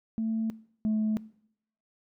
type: tone pair in turn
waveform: sine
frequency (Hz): 222.8 / 216.2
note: A3 / A3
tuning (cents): +22 / -30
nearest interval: minor second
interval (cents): 52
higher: first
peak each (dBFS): -26 / -22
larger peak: second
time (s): 0.18-0.5 / 0.85-1.17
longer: neither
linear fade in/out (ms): 0
effects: noise-tail reverb RT60 0.7 s tail -22 dB re dry + tanh soft clip ceiling -22 dBFS